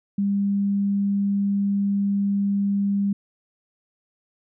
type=tone; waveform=sine; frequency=200 Hz; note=G3; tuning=35 cents sharp; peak=-19 dBFS; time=0.18-3.13 s; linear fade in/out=5 ms; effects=none